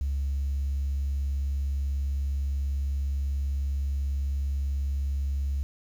sine tone, 69.3 Hz, C#2, in tune, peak -24 dBFS, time 0.01-5.63 s, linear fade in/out 0 ms, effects tanh soft clip ceiling -22 dBFS + 9-bit

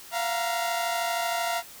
sawtooth tone cluster, 687 / 720 / 941 Hz, F5 / F#5 / A#5, -29 / -47 / +16 cents, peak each -24 / -31 / -28 dBFS, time 0.11-1.63 s, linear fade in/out 50 ms, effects white hiss -46 dBFS RMS until 1.8 s

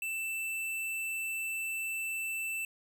square tone, 2659 Hz, E7, 14 cents sharp, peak -34 dBFS, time 0.02-2.65 s, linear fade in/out 2 ms, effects none

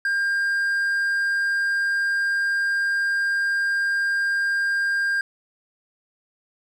triangle tone, 1602 Hz, G6, 37 cents sharp, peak -18 dBFS, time 0.05-5.21 s, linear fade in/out 2 ms, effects none

